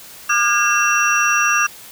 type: tone cluster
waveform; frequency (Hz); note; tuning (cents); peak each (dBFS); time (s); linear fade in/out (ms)
sine; 1201 / 1426 / 1638 / 2712 / 5760; D6 / F6 / G#6 / E7 / F#8; +38 / +36 / -24 / +49 / -47; -18 / -22 / -19 / -19 / -22; 0.29-1.67; 10
effects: white hiss -39 dBFS RMS until 1.91 s